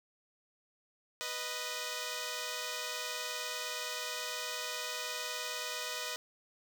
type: tone pair together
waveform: 5% pulse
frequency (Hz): 492.9 / 621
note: B4 / D#5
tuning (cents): -3 / -3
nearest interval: major third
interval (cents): 400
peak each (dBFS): -28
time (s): 1.21-6.16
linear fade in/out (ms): 0
effects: none